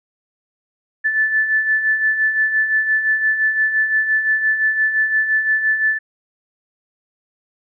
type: beating tone pair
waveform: sine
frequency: 1745 / 1750.8 Hz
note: A6 / A6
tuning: -15 / -9 cents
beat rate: 5.8 Hz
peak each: -23 / -15 dBFS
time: 1.04-5.99 s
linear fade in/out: 20 ms
effects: none